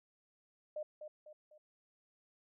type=tone with echo; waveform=sine; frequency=607 Hz; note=D#5; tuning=43 cents flat; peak=-38 dBFS; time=0.76-0.83 s; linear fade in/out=5 ms; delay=250 ms; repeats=3; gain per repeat=-7 dB; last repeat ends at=1.58 s; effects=none

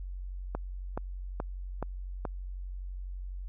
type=click train; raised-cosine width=1 ms; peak=-19 dBFS; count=5; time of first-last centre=0.55-2.252 s; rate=2.35 Hz; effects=added 46 Hz sine -36 dBFS peak until 3.48 s

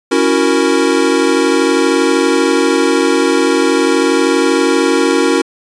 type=chord; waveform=square; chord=F# dominant seventh; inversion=second; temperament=equal; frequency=277.2 / 329.6 / 370 / 466.2 Hz; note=C#4 / E4 / F#4 / A#4; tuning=0 / 0 / 0 / 0 cents; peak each=-16 dBFS; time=0.11-5.42 s; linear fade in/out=10 ms; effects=resampled to 22050 Hz

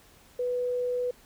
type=tone; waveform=sine; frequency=493.9 Hz; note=B4; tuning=in tune; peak=-26 dBFS; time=0.39-1.11 s; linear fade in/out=5 ms; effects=pink hiss -57 dBFS RMS until 1.25 s

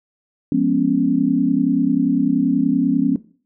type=chord; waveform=sine; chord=C# dominant seventh; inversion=first; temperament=equal; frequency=174.61 / 207.7 / 246.9 / 277.2 Hz; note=E#3 / G#3 / B3 / C#4; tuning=0 / 0 / 0 / 0 cents; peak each=-23 / -23 / -19 / -17 dBFS; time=0.52-3.16 s; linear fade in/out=2 ms; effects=noise-tail reverb RT60 0.4 s tail -17 dB re dry

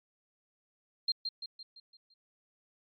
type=tone with echo; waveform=sine; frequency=4186 Hz; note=C8; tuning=in tune; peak=-26 dBFS; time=1.08-1.12 s; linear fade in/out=5 ms; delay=170 ms; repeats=6; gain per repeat=-6 dB; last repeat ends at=2.14 s; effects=MP3 32 kbps

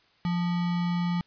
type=tone with sample-and-hold; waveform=sine; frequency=174.61 Hz; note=F3; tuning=in tune; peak=-24 dBFS; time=0.25-1.21 s; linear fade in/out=0 ms; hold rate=1050 Hz; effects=white hiss -63 dBFS RMS until 1.26 s + resampled to 11025 Hz

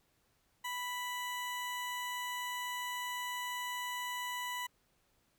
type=tone; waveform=20% pulse; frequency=987.8 Hz; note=B5; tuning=in tune; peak=-32 dBFS; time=0.64-4.67 s; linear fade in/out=10 ms; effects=pink hiss -74 dBFS RMS until 5.38 s

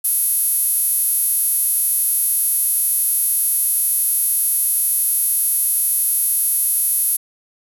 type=tone with high-pass filter; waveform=sawtooth; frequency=513 Hz; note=C5; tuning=34 cents flat; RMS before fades=-18 dBFS; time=0.04-7.17 s; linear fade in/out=10 ms; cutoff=11000 Hz; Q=7; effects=none

